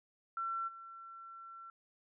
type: tone with level steps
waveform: sine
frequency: 1350 Hz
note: E6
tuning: 41 cents sharp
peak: -35 / -48 dBFS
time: 0.37-1.7 s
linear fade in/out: 2 ms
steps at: 0.67 s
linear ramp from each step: 20 ms
effects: none

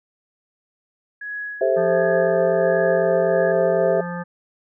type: tone with tremolo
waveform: sine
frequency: 1674 Hz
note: G#6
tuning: 13 cents sharp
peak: -26 dBFS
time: 1.21-3.52 s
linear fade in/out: 5 ms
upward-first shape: sine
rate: 1.4 Hz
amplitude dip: 85%
type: chord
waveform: sine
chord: A minor seventh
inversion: third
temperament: just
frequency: 396 / 440 / 528 / 660 Hz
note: G4 / A4 / C5 / E5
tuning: +18 / 0 / +16 / +2 cents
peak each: -22 / -25 / -20 / -20 dBFS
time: 1.61-4.01 s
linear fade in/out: 5 ms
type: harmonic tone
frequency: 174.61 Hz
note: F3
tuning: in tune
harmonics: 1 / 3 / 5 / 7 / 9 / 10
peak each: -28 / -33 / -35 / -36 / -38 / -38 dBFS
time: 1.76-4.24 s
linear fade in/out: 20 ms
effects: none

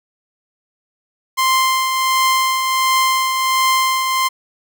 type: tone with tremolo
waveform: sawtooth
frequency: 1046.5 Hz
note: C6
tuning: in tune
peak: -8 dBFS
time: 1.37-4.29 s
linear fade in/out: 20 ms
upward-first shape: triangle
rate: 1.4 Hz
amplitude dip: 45%
effects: none

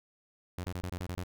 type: tone bursts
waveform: sawtooth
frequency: 89.7 Hz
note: F2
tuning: 47 cents sharp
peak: -31 dBFS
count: 8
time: 0.58-1.235 s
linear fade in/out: 0 ms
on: 60 ms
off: 25 ms
effects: none

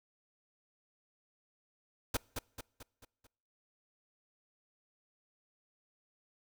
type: noise with echo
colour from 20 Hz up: pink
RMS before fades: -32 dBFS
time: 2.14-2.17 s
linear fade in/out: 5 ms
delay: 220 ms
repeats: 5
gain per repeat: -6 dB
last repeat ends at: 3.27 s
effects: noise-tail reverb RT60 0.8 s tail -26 dB re dry

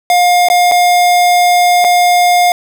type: tone with dropouts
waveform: square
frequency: 710 Hz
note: F5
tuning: 28 cents sharp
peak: -7 dBFS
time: 0.1-2.52 s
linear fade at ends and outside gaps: 1 ms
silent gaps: 0.486-0.5 / 0.714-0.719 / 1.843-1.847 s
effects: none

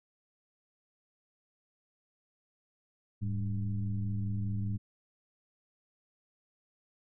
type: tone with frequency modulation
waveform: sine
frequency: 104.8 Hz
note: G#2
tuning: 16 cents sharp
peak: -30 dBFS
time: 3.21-4.78 s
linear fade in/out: 20 ms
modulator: 92.3 Hz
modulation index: 0.89
effects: none

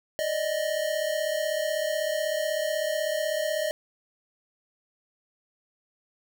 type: tone pair together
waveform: square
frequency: 590.9 / 627 Hz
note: D5 / D#5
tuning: +10 / +13 cents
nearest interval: minor second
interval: 103 cents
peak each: -31 / -28 dBFS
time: 0.19-3.71 s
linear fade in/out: 0 ms
effects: none

